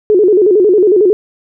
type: tone with vibrato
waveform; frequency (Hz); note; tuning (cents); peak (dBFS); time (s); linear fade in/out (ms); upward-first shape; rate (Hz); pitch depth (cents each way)
sine; 392; G4; 0; -5; 0.1-1.13; 0; square; 11; 140
effects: none